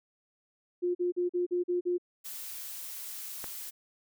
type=tone bursts; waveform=sine; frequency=354.9 Hz; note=F4; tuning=28 cents sharp; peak=-26 dBFS; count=7; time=0.82-1.982 s; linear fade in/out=20 ms; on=130 ms; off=42 ms
type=noise; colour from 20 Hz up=blue; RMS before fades=-41 dBFS; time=2.24-3.71 s; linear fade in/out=20 ms
type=click; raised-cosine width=0.5 ms; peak=-24 dBFS; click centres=3.442 s
effects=none